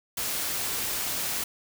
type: noise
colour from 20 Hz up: white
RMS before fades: -30 dBFS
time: 0.17-1.44 s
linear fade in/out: 5 ms
effects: none